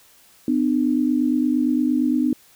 sine tone pair together, 252.4 / 301.1 Hz, B3 / D4, +38 / +43 cents, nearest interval minor third, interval 305 cents, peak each -19 / -20 dBFS, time 0.48-2.33 s, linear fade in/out 2 ms, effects white hiss -53 dBFS RMS until 2.55 s

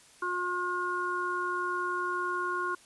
harmonic tone, 358.2 Hz, F4, 44 cents sharp, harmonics 1 / 3 / 4, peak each -36 / -32 / -33 dBFS, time 0.22-2.75 s, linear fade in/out 5 ms, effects white hiss -57 dBFS RMS until 2.85 s + resampled to 24000 Hz

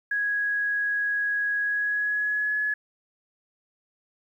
sine tone with pitch glide, 1661.2 to 1698.1 Hz, G#6 to G#6, 0 to +38 cents, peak -23 dBFS, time 0.11-2.74 s, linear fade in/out 5 ms, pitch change +38 cents, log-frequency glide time 1.61-2.59 s, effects 10-bit

